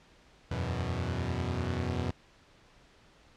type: chord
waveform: sawtooth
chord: E suspended second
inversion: none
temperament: equal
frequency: 82.41 / 92.5 / 123.47 Hz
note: E2 / F#2 / B2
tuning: 0 / 0 / 0 cents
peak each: -31 dBFS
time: 0.51-2.11 s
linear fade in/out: 5 ms
effects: pink hiss -60 dBFS RMS until 3.36 s + low-pass 5000 Hz 12 dB/octave